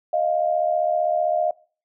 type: tone pair together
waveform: sine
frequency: 623 / 698.5 Hz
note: D#5 / F5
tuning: +2 / 0 cents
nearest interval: major second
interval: 198 cents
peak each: -21 dBFS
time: 0.13-1.51 s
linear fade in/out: 5 ms
effects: noise-tail reverb RT60 0.4 s tail -22 dB re dry